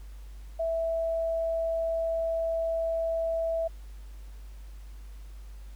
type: tone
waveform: sine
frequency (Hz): 658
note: E5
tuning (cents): -3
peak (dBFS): -26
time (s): 0.59-3.68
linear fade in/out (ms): 10
effects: added 50 Hz sine -41 dBFS peak until 5.75 s + pink hiss -60 dBFS RMS until 5.75 s